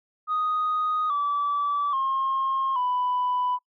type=tone with pitch steps; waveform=sine; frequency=1244.5 / 1154.5 / 1071 / 993.5 Hz; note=D#6 / D6 / C6 / B5; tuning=0 / -30 / +40 / +10 cents; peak=-21 dBFS; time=0.27-3.59 s; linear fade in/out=50 ms; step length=830 ms; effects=noise-tail reverb RT60 0.1 s tail -26 dB re dry + tanh soft clip ceiling -19 dBFS